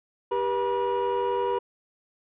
triangle tone cluster, 394.1 / 485.4 / 964 Hz, G4 / B4 / B5, +9 / -30 / -42 cents, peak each -25 dBFS, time 0.31-1.59 s, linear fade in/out 10 ms, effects tanh soft clip ceiling -17 dBFS + resampled to 8000 Hz

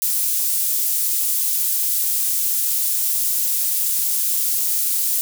pink high-pass noise, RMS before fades -20 dBFS, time 0.02-5.21 s, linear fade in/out 0 ms, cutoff 11000 Hz, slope 12 dB/octave, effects none

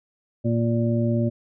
harmonic tone, 116.54 Hz, A#2, in tune, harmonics 1 / 2 / 3 / 5, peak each -22 / -23 / -29 / -29 dBFS, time 0.44-1.3 s, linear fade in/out 20 ms, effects none

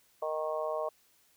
harmonic tone, 155.56 Hz, D#3, in tune, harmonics 3 / 4 / 5 / 6 / 7, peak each -38 / -33 / -42 / -43 / -39 dBFS, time 0.22-0.89 s, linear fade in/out 5 ms, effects white hiss -67 dBFS RMS until 1.36 s

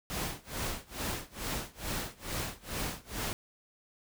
pink noise with tremolo, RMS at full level -34 dBFS, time 0.1-3.33 s, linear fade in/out 0 ms, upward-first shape sine, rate 2.3 Hz, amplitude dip 95%, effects none

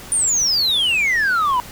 sine exponential sweep, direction down, 9397 to 956 Hz, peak -12 dBFS, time 0.12-1.6 s, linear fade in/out 0 ms, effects tanh soft clip ceiling -14 dBFS + pink hiss -37 dBFS RMS until 1.71 s

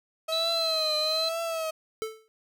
35% pulse tone with vibrato, 639 Hz, D#5, 46 cents sharp, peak -27 dBFS, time 0.28-1.71 s, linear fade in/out 10 ms, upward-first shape triangle, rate 1.1 Hz, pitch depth 86 cents each way
sine tone with pitch glide, 3951 to 4062 Hz, B7 to B7, 0 to +48 cents, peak -26 dBFS, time 0.32-1.29 s, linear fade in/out 5 ms, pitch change +48 cents, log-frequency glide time 0.43-0.57 s
square tone with exponential decay, 440 Hz, A4, in tune, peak -27 dBFS, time 2.02-2.28 s, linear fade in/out 0 ms, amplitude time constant 55 ms
effects none

